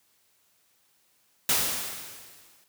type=noise with exponential decay; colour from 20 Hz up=white; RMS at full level=-22 dBFS; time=1.49-2.64 s; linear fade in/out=2 ms; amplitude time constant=250 ms; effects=white hiss -67 dBFS RMS until 2.68 s + high-pass 60 Hz 12 dB/octave